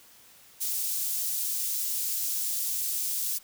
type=high-pass noise; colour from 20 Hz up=white; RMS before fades=-30 dBFS; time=0.6-3.39 s; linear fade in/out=20 ms; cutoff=6000 Hz; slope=12 dB/octave; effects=white hiss -55 dBFS RMS until 3.43 s